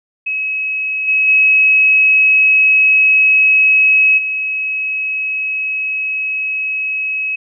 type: tone with level steps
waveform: sine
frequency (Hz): 2562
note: E7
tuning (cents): -50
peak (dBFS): -16 / -10 / -7 / -16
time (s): 0.26-7.36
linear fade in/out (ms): 10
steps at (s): 1.07 / 1.27 / 4.17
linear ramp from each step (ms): 20
effects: none